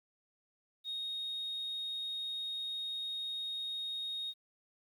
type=tone; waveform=sine; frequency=3729 Hz; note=A#7; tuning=in tune; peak=-35 dBFS; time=0.84-4.34 s; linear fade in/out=50 ms; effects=tanh soft clip ceiling -33 dBFS + 11-bit